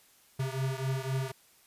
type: beating tone pair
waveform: square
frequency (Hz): 131.2 / 135.1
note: C3 / C#3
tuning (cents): +5 / -44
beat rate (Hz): 3.9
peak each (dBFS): -33 / -35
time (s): 0.39-1.32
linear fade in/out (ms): 10
effects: white hiss -62 dBFS RMS until 1.66 s + resampled to 32000 Hz